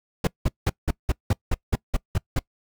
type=noise bursts; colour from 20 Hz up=brown; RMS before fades=-20 dBFS; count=11; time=0.24-2.392 s; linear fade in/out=5 ms; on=32 ms; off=180 ms; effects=noise-tail reverb RT60 0.1 s tail -24 dB re dry